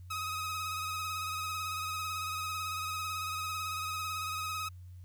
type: tone with vibrato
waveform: sawtooth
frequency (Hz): 1266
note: D#6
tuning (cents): +30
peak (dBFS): -31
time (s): 0.1-4.69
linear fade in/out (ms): 10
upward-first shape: sine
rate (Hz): 18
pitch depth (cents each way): 33
effects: added 90 Hz sine -46 dBFS peak until 5.04 s + white hiss -73 dBFS RMS until 5.04 s